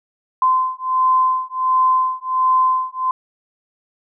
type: beating tone pair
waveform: sine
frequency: 1031 / 1032.4 Hz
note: C6 / C6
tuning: -26 / -23 cents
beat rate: 1.4 Hz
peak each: -17 dBFS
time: 0.42-3.11 s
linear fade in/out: 2 ms
effects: none